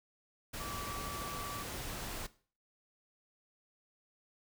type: tone in noise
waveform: sine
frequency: 1154 Hz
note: D6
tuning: 31 cents flat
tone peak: -43 dBFS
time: 0.6-1.63 s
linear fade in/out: 10 ms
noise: pink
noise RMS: -42 dBFS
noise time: 0.53-2.27 s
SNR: -4 dB
effects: noise-tail reverb RT60 0.4 s tail -17 dB re dry